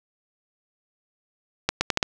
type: accelerating click train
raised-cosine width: 0.2 ms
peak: -3 dBFS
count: 5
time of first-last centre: 1.69-2.028 s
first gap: 120 ms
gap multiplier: 0.77
effects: none